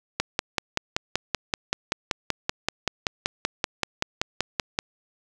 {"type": "click train", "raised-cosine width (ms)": 0.2, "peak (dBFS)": -5, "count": 25, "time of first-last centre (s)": [0.2, 4.789], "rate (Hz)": 5.23, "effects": []}